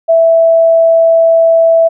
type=tone; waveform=sine; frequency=659.3 Hz; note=E5; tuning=in tune; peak=-4 dBFS; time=0.08-1.89 s; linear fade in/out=20 ms; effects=none